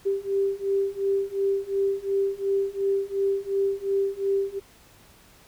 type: beating tone pair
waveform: sine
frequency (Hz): 392 / 394.8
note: G4 / G4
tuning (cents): 0 / +12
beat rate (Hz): 2.8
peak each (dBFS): -26 / -25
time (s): 0.05-4.6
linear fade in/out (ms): 20
effects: pink hiss -54 dBFS RMS until 5.47 s